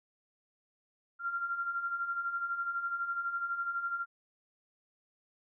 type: beating tone pair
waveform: sine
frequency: 1375 / 1387 Hz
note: F6 / F6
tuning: -27 / -12 cents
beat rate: 12 Hz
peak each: -40 / -33 dBFS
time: 1.19-4.06 s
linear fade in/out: 50 ms
effects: none